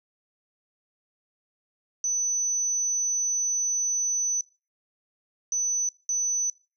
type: tone bursts at uneven times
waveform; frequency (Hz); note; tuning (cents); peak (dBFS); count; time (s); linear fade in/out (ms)
sine; 6000; F#8; +23; -23; 3; 2.04-4.41 / 5.52-5.89 / 6.09-6.5; 2
effects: noise-tail reverb RT60 0.3 s tail -20 dB re dry